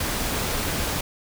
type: noise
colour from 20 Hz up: pink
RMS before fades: -26 dBFS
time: 0-1.01 s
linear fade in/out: 5 ms
effects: none